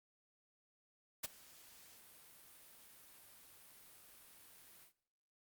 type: noise with ADSR envelope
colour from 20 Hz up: white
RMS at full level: -38 dBFS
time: 1.23-4.93 s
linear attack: 15 ms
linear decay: 18 ms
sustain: -23 dB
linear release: 100 ms
effects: noise-tail reverb RT60 0.8 s tail -23 dB re dry + Opus 48 kbps